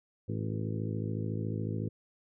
harmonic tone with a mistuned harmonic, 53.9 Hz, A1, 35 cents flat, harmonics 2 / 3 / 4 / 5 / 6 / 7 / 8 / 9, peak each -34 / -38 / -40 / -42 / -44 / -45 / -46 / -47 dBFS, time 0.28-1.89 s, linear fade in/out 10 ms, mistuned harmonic 7, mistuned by -43 cents, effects none

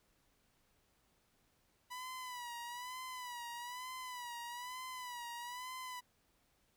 sawtooth tone with vibrato, 985 Hz, B5, 5 cents flat, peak -40 dBFS, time 1.9-6.01 s, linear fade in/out 20 ms, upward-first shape sine, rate 1.1 Hz, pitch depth 71 cents each way, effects pink hiss -75 dBFS RMS until 6.76 s

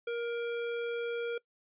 square tone, 470.5 Hz, A#4, 16 cents sharp, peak -33 dBFS, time 0.07-1.38 s, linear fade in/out 5 ms, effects noise-tail reverb RT60 0.1 s tail -22 dB re dry + resampled to 8000 Hz

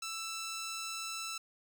10% pulse tone, 1326 Hz, E6, 10 cents sharp, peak -30 dBFS, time 0.02-1.38 s, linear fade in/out 5 ms, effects none

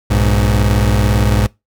30% pulse tone pair together, 60.55 / 103.1 Hz, B1 / G#2, -34 / -12 cents, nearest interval major sixth, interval 922 cents, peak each -11 dBFS, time 0.1-1.47 s, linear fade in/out 10 ms, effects noise-tail reverb RT60 0.2 s tail -22 dB re dry

